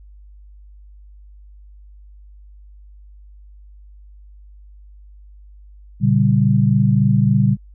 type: chord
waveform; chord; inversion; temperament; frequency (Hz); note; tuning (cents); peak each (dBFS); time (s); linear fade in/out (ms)
sine; G diminished; first; just; 117.6 / 141.12 / 196; Bb2 / Db3 / G3; +16 / +31 / 0; -16; 6-7.57; 50
effects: added 50 Hz sine -40 dBFS peak until 7.74 s